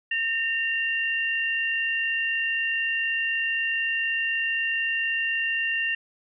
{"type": "tone pair together", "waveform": "sine", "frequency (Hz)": [1825, 2772], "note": ["A#6", "F7"], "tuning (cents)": [-37, -14], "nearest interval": "perfect fifth", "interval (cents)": 723, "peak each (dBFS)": [-26, -26], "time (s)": [0.11, 5.95], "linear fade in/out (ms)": 5, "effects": []}